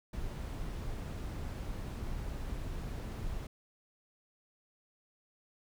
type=noise; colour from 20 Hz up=brown; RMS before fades=-39 dBFS; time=0.13-3.47 s; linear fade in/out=5 ms; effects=none